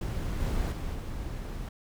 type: noise with level steps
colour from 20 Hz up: brown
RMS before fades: -32 / -29 / -34 / -36 dBFS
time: 0.01-1.69 s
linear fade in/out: 5 ms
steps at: 0.4 / 0.72 / 0.95 s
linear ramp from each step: 2 ms
effects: none